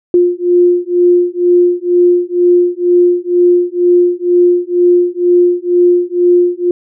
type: beating tone pair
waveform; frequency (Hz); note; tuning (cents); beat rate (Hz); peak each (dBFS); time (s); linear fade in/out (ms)
sine; 352.4 / 354.5; F4 / F4; +16 / +26; 2.1; -10; 0.14-6.71; 2
effects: none